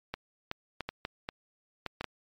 clicks, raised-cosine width 0.3 ms, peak -18 dBFS, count 9, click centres 0.14 / 0.514 / 0.807 / 0.89 / 1.051 / 1.289 / 1.863 / 2.01 / 2.043 s, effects MP3 96 kbps

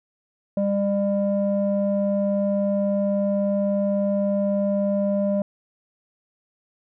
square tone with low-pass filter, 200.2 Hz, G3, 37 cents sharp, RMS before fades -22 dBFS, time 0.57-5.42 s, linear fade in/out 2 ms, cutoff 540 Hz, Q 5.6, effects none

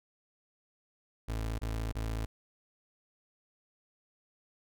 30% pulse tone bursts, 55 Hz, A1, in tune, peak -30 dBFS, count 3, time 1.28-2.26 s, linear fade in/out 10 ms, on 310 ms, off 25 ms, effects none

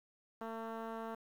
10% pulse tone with low-pass filter, 225.4 Hz, A3, 42 cents sharp, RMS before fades -43 dBFS, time 0.41-1.15 s, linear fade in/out 5 ms, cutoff 1400 Hz, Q 0.79, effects 10-bit

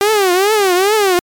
sawtooth tone with vibrato, 393.4 Hz, G4, 6 cents sharp, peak -6 dBFS, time 0.01-1.19 s, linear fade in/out 0 ms, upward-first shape triangle, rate 2.4 Hz, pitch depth 210 cents each way, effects MP3 96 kbps

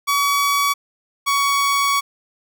sawtooth tone pair in turn, 1134 / 1122.9 Hz, C#6 / C#6, +39 / +22 cents, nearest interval unison, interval 17 cents, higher first, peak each -12 dBFS, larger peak neither, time 0.07-0.74 / 1.26-2.01 s, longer second, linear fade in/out 20 ms, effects none

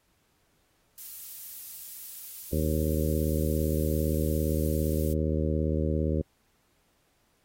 violet noise, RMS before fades -40 dBFS, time 0.98-5.13 s, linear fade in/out 0 ms
harmonic tone, 77.5 Hz, D#2, 6 cents flat, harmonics 1 / 2 / 3 / 4 / 5 / 6 / 7, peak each -28 / -31 / -33 / -34 / -35 / -36 / -36 dBFS, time 2.52-6.22 s, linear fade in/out 10 ms
effects pink hiss -70 dBFS RMS until 7.44 s + AAC 48 kbps

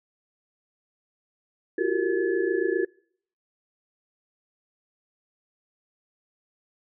sine tone cluster, 337.2 / 365.7 / 393.1 / 461.6 / 1715 Hz, E4 / F#4 / G4 / A#4 / A6, +39 / -20 / +5 / -17 / -45 cents, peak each -29 / -26 / -28 / -29 / -33 dBFS, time 1.78-2.85 s, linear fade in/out 5 ms, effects noise-tail reverb RT60 0.6 s tail -25 dB re dry

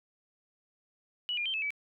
sine tone with pitch steps, 2936 / 2412 / 3130 / 2607 / 2293 Hz, F#7 / D7 / G7 / E7 / D7, -14 / +46 / -3 / -20 / -42 cents, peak -30 dBFS, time 1.29-1.705 s, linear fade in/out 0 ms, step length 83 ms, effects none

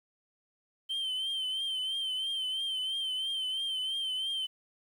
sine tone with vibrato, 3107 Hz, G7, 16 cents flat, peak -28 dBFS, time 0.89-4.47 s, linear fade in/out 20 ms, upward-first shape triangle, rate 3 Hz, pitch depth 62 cents each way, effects tanh soft clip ceiling -30 dBFS + 10-bit

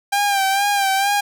sawtooth tone with vibrato, 794 Hz, G5, 22 cents sharp, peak -12 dBFS, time 0.12-1.21 s, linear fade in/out 10 ms, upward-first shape sine, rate 2.2 Hz, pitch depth 50 cents each way, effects none

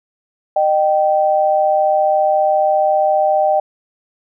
sine tone pair together, 611.7 / 777 Hz, D#5 / G5, -30 / -16 cents, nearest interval major third, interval 414 cents, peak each -14 dBFS, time 0.56-3.6 s, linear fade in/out 5 ms, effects none

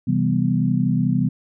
sine chord, C major seventh, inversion none, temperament equal, 130.81 / 164.81 / 196 / 246.9 Hz, C3 / E3 / G3 / B3, 0 / 0 / 0 / 0 cents, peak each -22 dBFS, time 0.07-1.29 s, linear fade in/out 10 ms, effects none

